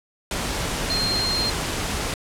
sine tone in noise, 4194 Hz, C8, 3 cents sharp, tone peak -22 dBFS, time 0.9-1.5 s, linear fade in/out 2 ms, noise pink, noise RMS -26 dBFS, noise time 0.31-2.14 s, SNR +1 dB, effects low-pass 10000 Hz 12 dB/octave

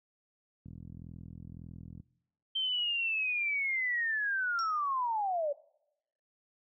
click train, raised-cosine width 5 ms, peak -33 dBFS, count 57, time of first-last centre 0.66-2 s, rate 41.8 Hz
sine linear sweep, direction down, 3136 to 554 Hz, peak -29 dBFS, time 2.55-5.53 s, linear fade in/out 10 ms
sine tone with exponential decay, 5560 Hz, F8, 9 cents flat, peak -35 dBFS, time 4.59-4.81 s, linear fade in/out 0 ms, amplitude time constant 47 ms
effects noise-tail reverb RT60 0.8 s tail -22 dB re dry + high-pass 80 Hz 12 dB/octave

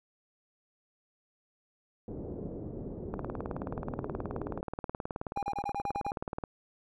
white low-pass noise, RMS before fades -40 dBFS, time 2.08-4.61 s, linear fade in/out 2 ms, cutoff 440 Hz, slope 24 dB/octave
click train, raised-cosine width 1 ms, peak -21 dBFS, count 63, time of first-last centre 3.14-6.438 s, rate 18.8 Hz
triangle tone bursts, 810 Hz, G#5, 43 cents flat, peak -30 dBFS, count 8, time 5.36-6.112 s, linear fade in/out 5 ms, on 66 ms, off 32 ms
effects none

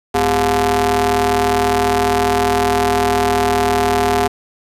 sawtooth ring-modulated tone, 154.6 Hz, D#3, 11 cents flat, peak -6 dBFS, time 0.14-4.28 s, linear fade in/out 10 ms, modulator 561 Hz, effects resampled to 32000 Hz + 8-bit

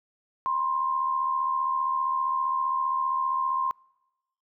sine tone pair together, 981 / 1056.2 Hz, B5 / C6, -12 / +16 cents, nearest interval minor second, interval 128 cents, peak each -33 / -24 dBFS, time 0.46-3.71 s, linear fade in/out 0 ms, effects noise-tail reverb RT60 1.0 s tail -26 dB re dry

